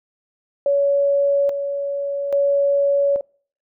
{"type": "tone with tremolo", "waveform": "sine", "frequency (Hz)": 563, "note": "C#5", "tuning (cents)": 27, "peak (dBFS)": -14, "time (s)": [0.66, 3.21], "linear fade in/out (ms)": 2, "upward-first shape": "square", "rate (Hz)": 0.6, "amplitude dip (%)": 55, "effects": ["noise-tail reverb RT60 0.5 s tail -26 dB re dry"]}